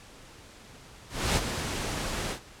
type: noise with ADSR envelope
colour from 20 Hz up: pink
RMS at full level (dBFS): -24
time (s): 1.09-2.4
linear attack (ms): 270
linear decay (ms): 43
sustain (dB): -8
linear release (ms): 88
effects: pink hiss -50 dBFS RMS until 2.6 s + low-pass 9000 Hz 12 dB/octave